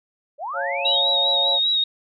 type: linear sweep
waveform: sine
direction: up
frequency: 523.3 to 3517 Hz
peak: -26 dBFS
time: 0.38-1.03 s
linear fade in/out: 50 ms
type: chord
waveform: sine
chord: Db augmented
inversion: none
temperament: equal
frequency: 554.4 / 698.5 / 880 Hz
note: Db5 / F5 / A5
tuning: 0 / 0 / 0 cents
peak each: -27 / -28 / -30 dBFS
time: 0.53-1.6 s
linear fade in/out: 50 ms
type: tone with vibrato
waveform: sine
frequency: 3802 Hz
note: A#7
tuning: 33 cents sharp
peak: -17 dBFS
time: 0.85-1.84 s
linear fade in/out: 5 ms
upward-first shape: sine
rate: 5 Hz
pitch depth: 41 cents each way
effects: none